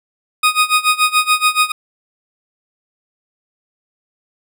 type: tone with tremolo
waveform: 20% pulse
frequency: 1244.5 Hz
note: D#6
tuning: in tune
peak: -4 dBFS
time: 0.43-1.72 s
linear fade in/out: 5 ms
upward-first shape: sine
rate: 7 Hz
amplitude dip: 90%
effects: none